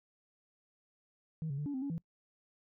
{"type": "tone with pitch steps", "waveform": "sine", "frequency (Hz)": [158.8, 138.6, 147.1, 286.1, 260.9, 281, 165.4], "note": ["D#3", "C#3", "D3", "D4", "C4", "C#4", "E3"], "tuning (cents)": [36, 0, 3, -45, -5, 24, 6], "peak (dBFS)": -33, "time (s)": [1.42, 1.98], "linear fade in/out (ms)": 0, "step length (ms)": 80, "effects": ["noise-tail reverb RT60 0.1 s tail -24 dB re dry", "tanh soft clip ceiling -31 dBFS"]}